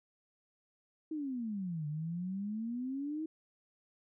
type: exponential two-way sweep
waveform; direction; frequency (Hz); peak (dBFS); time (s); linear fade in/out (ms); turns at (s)
sine; down then up; 322 to 146.83 to 322; -35; 1.11-3.26; 5; 1.87
effects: none